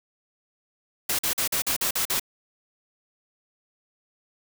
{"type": "noise bursts", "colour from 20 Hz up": "white", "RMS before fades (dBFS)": -25, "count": 8, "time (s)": [1.09, 2.197], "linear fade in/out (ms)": 5, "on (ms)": 99, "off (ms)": 45, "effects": []}